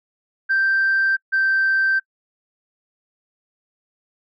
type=tone pair in turn; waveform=sine; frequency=1568 / 1561 Hz; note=G6 / G6; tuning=0 / -8 cents; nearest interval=unison; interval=8 cents; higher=first; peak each=-14 dBFS; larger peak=neither; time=0.49-1.17 / 1.32-2 s; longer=neither; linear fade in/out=20 ms; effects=noise-tail reverb RT60 0.1 s tail -26 dB re dry + tanh soft clip ceiling -12 dBFS